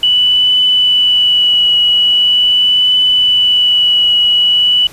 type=tone with vibrato; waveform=sine; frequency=2960 Hz; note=F#7; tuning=in tune; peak=-7 dBFS; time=0.03-4.87 s; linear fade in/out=2 ms; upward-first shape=triangle; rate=0.42 Hz; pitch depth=21 cents each way; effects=pink hiss -37 dBFS RMS until 4.92 s + resampled to 32000 Hz